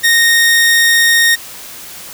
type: tone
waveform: sawtooth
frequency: 1855 Hz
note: A#6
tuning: 9 cents flat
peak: -4 dBFS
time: 0.03-1.36 s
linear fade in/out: 20 ms
effects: white hiss -31 dBFS RMS until 2.13 s